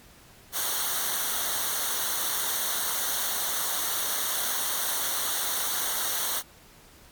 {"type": "noise with comb filter", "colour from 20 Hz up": "white", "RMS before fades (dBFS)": -28, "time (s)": [0.52, 6.43], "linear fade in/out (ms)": 50, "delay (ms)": 0.4, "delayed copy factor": -0.8, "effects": ["pink hiss -53 dBFS RMS until 7.11 s", "MP3 96 kbps"]}